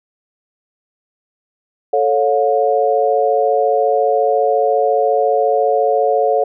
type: chord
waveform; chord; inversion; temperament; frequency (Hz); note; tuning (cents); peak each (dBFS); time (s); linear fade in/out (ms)
sine; A augmented; none; equal with one note detuned; 440 / 554.4 / 714.4; A4 / C#5 / E#5; 0 / 0 / +39; -16; 1.93-6.44; 5
effects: none